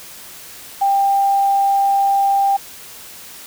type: tone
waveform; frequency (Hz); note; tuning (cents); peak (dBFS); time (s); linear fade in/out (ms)
sine; 792; G5; +18; -12; 0.81-2.57; 10
effects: white hiss -37 dBFS RMS until 3.46 s